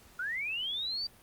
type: linear sweep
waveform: sine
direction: up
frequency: 1390 to 4699 Hz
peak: -32 dBFS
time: 0.19-1.07 s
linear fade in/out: 5 ms
effects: pink hiss -58 dBFS RMS until 1.22 s + Opus 48 kbps